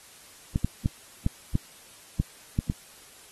clicks, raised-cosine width 5 ms, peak -11 dBFS, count 8, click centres 0.559 / 0.646 / 0.859 / 1.264 / 1.554 / 2.2 / 2.589 / 2.699 s, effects white hiss -51 dBFS RMS until 3.31 s + AAC 32 kbps

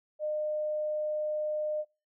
sine tone, 608 Hz, D#5, 40 cents flat, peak -29 dBFS, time 0.19-1.85 s, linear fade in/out 50 ms, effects noise-tail reverb RT60 0.3 s tail -23 dB re dry

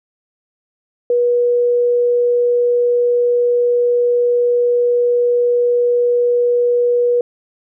sine tone, 483.9 Hz, B4, 35 cents flat, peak -11 dBFS, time 1.1-7.21 s, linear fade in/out 2 ms, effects none

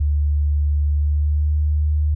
sine tone with pitch glide, 73.42 to 75.22 Hz, D2 to D2, 0 to +42 cents, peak -15 dBFS, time 0-2.15 s, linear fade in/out 10 ms, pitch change +42 cents, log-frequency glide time 0.95-1.59 s, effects none

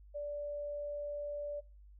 sine tone, 583 Hz, D5, 13 cents flat, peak -37 dBFS, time 0.14-1.61 s, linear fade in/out 20 ms, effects noise-tail reverb RT60 0.4 s tail -24 dB re dry + added 50 Hz sine -54 dBFS peak until 1.99 s

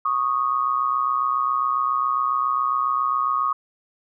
sine tone pair together, 1109 / 1236.3 Hz, C#6 / D#6, 0 / -11 cents, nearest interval major second, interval 189 cents, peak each -22 dBFS, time 0.05-3.53 s, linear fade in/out 5 ms, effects none

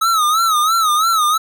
square tone with vibrato, 1279 Hz, D#6, 47 cents sharp, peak -13 dBFS, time 0.01-1.38 s, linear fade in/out 10 ms, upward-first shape sine, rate 3 Hz, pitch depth 110 cents each way, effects none

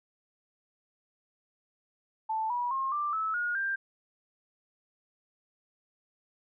sine tone with pitch steps, 880 / 970.8 / 1071 / 1181.5 / 1303.4 / 1437.8 / 1586.2 Hz, A5 / B5 / C6 / D6 / E6 / F6 / G6, 0 / -30 / +40 / +10 / -20 / +50 / +20 cents, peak -28 dBFS, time 2.29-3.76 s, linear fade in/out 10 ms, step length 210 ms, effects none

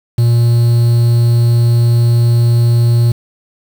triangle tone with quantisation, 118.3 Hz, A#2, 26 cents sharp, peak -5 dBFS, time 0.18-3.12 s, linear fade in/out 5 ms, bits 5, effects none

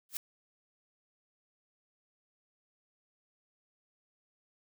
blue noise with exponential growth, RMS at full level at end -31 dBFS, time 0.09-0.17 s, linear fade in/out 2 ms, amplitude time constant 17 ms, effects none

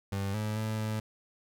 30% pulse tone with pitch steps, 98.6 / 107.1 / 109.3 / 108.6 Hz, G2 / A2 / A2 / A2, +11 / -46 / -11 / -22 cents, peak -28 dBFS, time 0.12-1 s, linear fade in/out 5 ms, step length 220 ms, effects none

